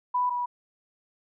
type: tone pair in turn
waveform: sine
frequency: 990 / 976.4 Hz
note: B5 / B5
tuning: +4 / -20 cents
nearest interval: unison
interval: 24 cents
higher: first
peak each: -22 / -26 dBFS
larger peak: first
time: 0.14-0.3 / 0.3-0.46 s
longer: neither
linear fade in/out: 10 ms
effects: none